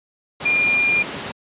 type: tone in noise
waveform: sine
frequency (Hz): 2406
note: D7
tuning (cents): +41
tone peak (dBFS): -15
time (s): 0.45-1.03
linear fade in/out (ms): 10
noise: pink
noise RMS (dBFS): -28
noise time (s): 0.4-1.32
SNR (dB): +10
effects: high-pass 150 Hz 12 dB/octave + resampled to 8000 Hz